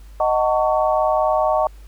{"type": "chord", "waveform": "sine", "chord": "D# half-diminished seventh", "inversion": "none", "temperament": "just", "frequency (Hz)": [622.3, 746.7, 896, 1120.1], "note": ["D#5", "F#5", "A5", "C#6"], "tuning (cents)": [0, 16, 31, 18], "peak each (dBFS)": [-18, -21, -23, -23], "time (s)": [0.2, 1.67], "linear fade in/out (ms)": 2, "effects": ["added 50 Hz sine -38 dBFS peak until 1.87 s", "pink hiss -54 dBFS RMS until 1.87 s"]}